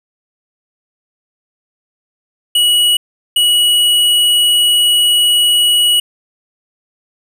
square tone bursts at uneven times, 2921 Hz, F#7, 23 cents flat, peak -9 dBFS, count 2, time 2.55-2.97 / 3.36-6 s, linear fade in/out 5 ms, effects none

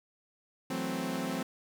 sawtooth chord, F# half-diminished seventh, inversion third, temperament equal, 164.81 / 185 / 220 / 261.6 Hz, E3 / F#3 / A3 / C4, 0 / 0 / 0 / 0 cents, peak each -37 / -34 / -36 / -31 dBFS, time 0.7-1.43 s, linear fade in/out 5 ms, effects none

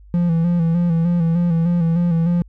triangle tone with vibrato, 169.4 Hz, E3, 48 cents sharp, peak -12 dBFS, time 0.14-2.42 s, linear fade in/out 0 ms, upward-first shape square, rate 3.3 Hz, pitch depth 45 cents each way, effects added 50 Hz sine -41 dBFS peak until 2.48 s

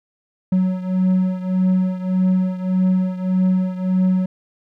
triangle beating tone pair, 185 / 186.7 Hz, F#3 / F#3, 0 / +16 cents, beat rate 1.7 Hz, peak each -15 / -19 dBFS, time 0.52-4.26 s, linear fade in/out 5 ms, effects none

